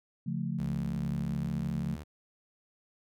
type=chord; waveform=sine; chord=Db augmented; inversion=none; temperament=equal with one note detuned; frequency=141.1 / 174.61 / 220 Hz; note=Db3 / F3 / A3; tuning=+31 / 0 / 0 cents; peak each=-35 / -34 / -36 dBFS; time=0.26-1.96 s; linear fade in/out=10 ms
type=tone with pitch glide; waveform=sawtooth; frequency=69.3 to 75.14 Hz; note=C#2 to D2; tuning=0 to +40 cents; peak=-37 dBFS; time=0.58-2.04 s; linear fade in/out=20 ms; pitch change=+140 cents; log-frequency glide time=1.2-1.55 s
effects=none